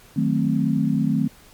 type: chord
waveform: sine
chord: D# diminished seventh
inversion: none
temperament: equal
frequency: 155.56 / 185 / 220 / 261.6 Hz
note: D#3 / F#3 / A3 / C4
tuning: 0 / 0 / 0 / 0 cents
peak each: -23 / -25 / -22 / -23 dBFS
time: 0.16-1.28 s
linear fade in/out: 10 ms
effects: pink hiss -50 dBFS RMS until 1.53 s + MP3 96 kbps